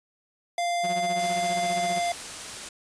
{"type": "tone", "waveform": "square", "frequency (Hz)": 695, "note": "F5", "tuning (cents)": -9, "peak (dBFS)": -25, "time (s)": [0.58, 2.12], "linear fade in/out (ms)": 2}
{"type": "tone with tremolo", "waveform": "sawtooth", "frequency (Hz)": 181, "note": "F#3", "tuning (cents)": -38, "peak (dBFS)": -27, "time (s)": [0.83, 2], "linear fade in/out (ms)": 20, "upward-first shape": "sine", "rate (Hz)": 15, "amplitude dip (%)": 75}
{"type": "noise", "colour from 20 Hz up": "white", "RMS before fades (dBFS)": -37, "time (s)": [1.19, 2.69], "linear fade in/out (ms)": 5}
{"effects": ["resampled to 22050 Hz"]}